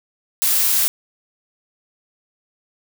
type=noise; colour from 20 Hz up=blue; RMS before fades=-17 dBFS; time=0.42-0.88 s; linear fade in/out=0 ms; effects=none